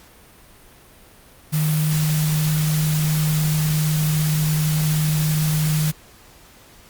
sine tone in noise, 154 Hz, D#3, 17 cents flat, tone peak -17 dBFS, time 1.52-5.92 s, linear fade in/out 20 ms, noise white, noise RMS -28 dBFS, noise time 1.52-5.92 s, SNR +8 dB, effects pink hiss -48 dBFS RMS until 6.89 s + Opus 48 kbps

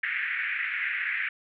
white band-pass noise, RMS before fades -30 dBFS, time 0.03-1.29 s, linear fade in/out 5 ms, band 1600 to 2300 Hz, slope 48 dB/octave, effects none

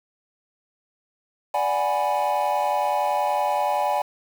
triangle chord, G# half-diminished seventh, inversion second, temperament equal, 587.3 / 740 / 830.6 / 987.8 Hz, D5 / F#5 / G#5 / B5, 0 / 0 / 0 / 0 cents, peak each -24 / -24 / -21 / -26 dBFS, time 1.54-4.02 s, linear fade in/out 5 ms, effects tanh soft clip ceiling -11 dBFS + 7-bit

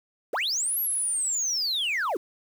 sine linear two-way sweep, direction up then down, 291.8 to 11840 to 291.8 Hz, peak -22 dBFS, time 0.33-2.17 s, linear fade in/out 5 ms, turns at 0.79 s, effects tanh soft clip ceiling -23 dBFS + 8-bit

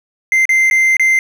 triangle tone with dropouts, 2083 Hz, C7, 8 cents flat, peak -7 dBFS, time 0.32-1.19 s, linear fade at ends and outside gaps 1 ms, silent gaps 0.454-0.492 / 0.7-0.711 / 0.968-0.996 s, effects none

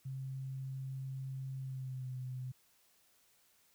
sine tone with pitch glide, 133.2 to 127.92 Hz, C3 to C3, +31 to -39 cents, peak -39 dBFS, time 0.05-2.52 s, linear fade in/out 10 ms, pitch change -70 cents, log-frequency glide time 1.58-2.13 s, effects white hiss -70 dBFS RMS until 3.74 s

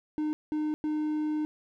triangle tone bursts at uneven times, 305 Hz, D#4, 34 cents flat, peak -25 dBFS, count 3, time 0.18-0.33 / 0.52-0.74 / 0.84-1.45 s, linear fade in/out 0 ms, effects none

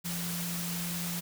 sine tone in noise, 173 Hz, F3, 16 cents flat, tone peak -35 dBFS, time 0.04-1.21 s, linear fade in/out 20 ms, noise white, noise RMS -37 dBFS, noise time 0.04-1.21 s, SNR -1 dB, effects none

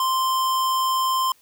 square tone, 1044 Hz, C6, 4 cents flat, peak -20 dBFS, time 0-1.32 s, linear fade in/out 2 ms, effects white hiss -58 dBFS RMS until 1.41 s

